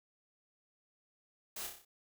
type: noise with echo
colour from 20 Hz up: white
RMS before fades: -43 dBFS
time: 1.56-1.67 s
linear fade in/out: 5 ms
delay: 30 ms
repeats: 6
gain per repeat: -4 dB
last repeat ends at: 1.85 s
effects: none